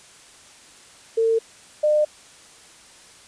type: tone pair in turn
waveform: sine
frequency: 452.1 / 603.5 Hz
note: A4 / D5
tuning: +47 / +47 cents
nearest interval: perfect fourth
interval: 500 cents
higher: second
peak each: -16 / -15 dBFS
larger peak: second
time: 1.17-1.39 / 1.83-2.05 s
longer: neither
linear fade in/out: 10 ms
effects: white hiss -48 dBFS RMS until 3.27 s + resampled to 22050 Hz